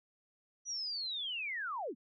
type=linear sweep; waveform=sine; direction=down; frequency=5920 to 185 Hz; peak=-36 dBFS; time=0.65-1.95 s; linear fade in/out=50 ms; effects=none